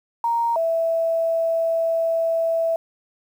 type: tone pair in turn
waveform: sine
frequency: 932.3 / 659.2 Hz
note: A#5 / E5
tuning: 0 / 0 cents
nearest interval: tritone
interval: 600 cents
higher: first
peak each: -18 dBFS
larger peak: neither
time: 0.24-0.56 / 0.56-2.76 s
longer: second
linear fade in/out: 2 ms
effects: 8-bit